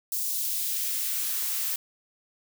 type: noise with high-pass filter sweep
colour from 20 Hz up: blue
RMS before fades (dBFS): -29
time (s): 0.12-1.76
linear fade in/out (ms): 2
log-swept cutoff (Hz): 5800 to 560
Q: 0.8
effects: none